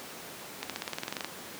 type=accelerating click train; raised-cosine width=0.2 ms; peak=-15 dBFS; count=13; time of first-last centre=0.63-1.246 s; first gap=67 ms; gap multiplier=0.95; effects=pink hiss -43 dBFS RMS until 1.59 s + high-pass 200 Hz 12 dB/octave